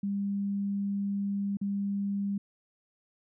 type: tone with dropouts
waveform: sine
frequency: 200 Hz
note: G3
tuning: 35 cents sharp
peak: -28 dBFS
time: 0.03-2.38 s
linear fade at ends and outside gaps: 5 ms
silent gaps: 1.571-1.613 s
effects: none